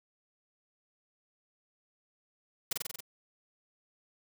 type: noise with echo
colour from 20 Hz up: white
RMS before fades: -31 dBFS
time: 2.71-2.73 s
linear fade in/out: 5 ms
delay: 46 ms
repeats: 6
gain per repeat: -2 dB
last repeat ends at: 3.006 s
effects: none